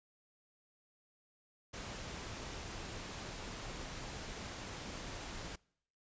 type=noise; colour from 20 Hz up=pink; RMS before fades=-45 dBFS; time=1.73-5.56 s; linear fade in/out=10 ms; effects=noise-tail reverb RT60 0.7 s tail -26 dB re dry + resampled to 16000 Hz